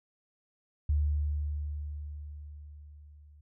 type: tone with level ramp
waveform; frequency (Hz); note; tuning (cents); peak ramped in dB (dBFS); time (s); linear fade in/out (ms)
sine; 74; D2; +14; -23 to -53; 0.89-3.41; 5
effects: none

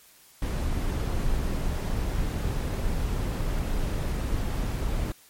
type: noise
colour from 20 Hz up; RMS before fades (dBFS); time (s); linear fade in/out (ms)
brown; -27; 0.42-5.12; 2
effects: white hiss -55 dBFS RMS until 5.29 s + MP3 64 kbps

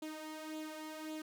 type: tone with flanger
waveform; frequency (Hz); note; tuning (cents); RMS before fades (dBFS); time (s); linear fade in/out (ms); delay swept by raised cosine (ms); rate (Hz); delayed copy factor
sawtooth; 311.1; D#4; 0; -45; 0.02-1.22; 5; 0.27 to 2.27; 1.8; +0.6
effects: none

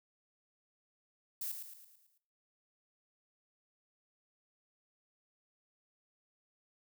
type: noise with echo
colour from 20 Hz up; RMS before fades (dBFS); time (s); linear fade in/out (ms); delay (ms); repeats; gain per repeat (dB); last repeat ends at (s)
violet; -39; 1.41-1.52; 5; 110; 6; -6; 2.18
effects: noise-tail reverb RT60 0.5 s tail -17 dB re dry

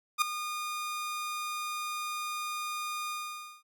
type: tone with ADSR envelope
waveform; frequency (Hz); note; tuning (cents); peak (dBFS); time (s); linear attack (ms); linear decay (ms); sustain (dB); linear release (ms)
sawtooth; 1220; D#6; -34; -17; 0.18-3.63; 38; 4; -13; 530
effects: none

